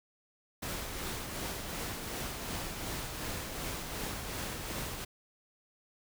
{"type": "noise with tremolo", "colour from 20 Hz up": "pink", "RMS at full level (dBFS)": -37, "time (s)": [0.62, 5.05], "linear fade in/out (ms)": 10, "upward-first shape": "triangle", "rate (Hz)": 2.7, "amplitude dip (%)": 40, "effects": []}